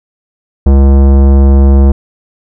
sine tone with tanh clipping, 68.4 Hz, C#2, 23 cents flat, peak -4 dBFS, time 0.66-1.92 s, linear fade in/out 5 ms, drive 18 dB, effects none

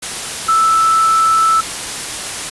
sine tone in noise, 1318.5 Hz, E6, in tune, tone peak -9 dBFS, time 0.48-1.61 s, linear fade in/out 10 ms, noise white, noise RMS -23 dBFS, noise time 0.02-2.5 s, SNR +11 dB, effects resampled to 24000 Hz

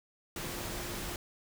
sine tone in noise, 349.2 Hz, F4, in tune, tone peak -47 dBFS, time 0.36-1.16 s, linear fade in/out 2 ms, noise pink, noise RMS -39 dBFS, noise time 0.36-1.16 s, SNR -11 dB, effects none

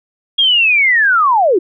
sine linear sweep, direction down, 3300 to 323.5 Hz, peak -8 dBFS, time 0.38-1.59 s, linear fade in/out 10 ms, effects none

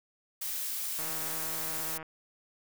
blue noise, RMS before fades -35 dBFS, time 0.41-1.98 s, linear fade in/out 10 ms
click train, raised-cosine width 0.5 ms, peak -28 dBFS, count 166, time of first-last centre 0.99-2.028 s, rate 159 Hz
effects none

